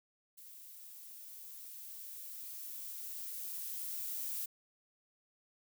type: noise with level ramp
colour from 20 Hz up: violet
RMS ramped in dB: -54 to -39 dBFS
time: 0.37-4.46 s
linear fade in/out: 10 ms
effects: none